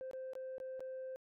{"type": "tone with dropouts", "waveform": "sine", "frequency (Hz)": 521, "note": "C5", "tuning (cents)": -7, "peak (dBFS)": -40, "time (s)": [0.01, 1.16], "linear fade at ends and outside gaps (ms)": 0, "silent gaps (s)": [[0.112, 0.133], [0.334, 0.353], [0.582, 0.601], [0.795, 0.805]], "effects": ["tanh soft clip ceiling -40 dBFS"]}